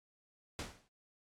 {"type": "noise with exponential decay", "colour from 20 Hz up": "pink", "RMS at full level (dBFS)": -38, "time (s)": [0.59, 0.88], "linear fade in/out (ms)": 0, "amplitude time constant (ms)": 63, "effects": ["low-pass 8000 Hz 12 dB/octave", "AAC 64 kbps"]}